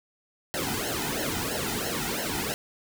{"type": "noise with flanger", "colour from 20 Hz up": "pink", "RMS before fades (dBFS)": -30, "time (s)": [0.54, 2.54], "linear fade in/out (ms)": 0, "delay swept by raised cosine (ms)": [0.83, 1.83], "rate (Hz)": 3, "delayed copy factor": -1, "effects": []}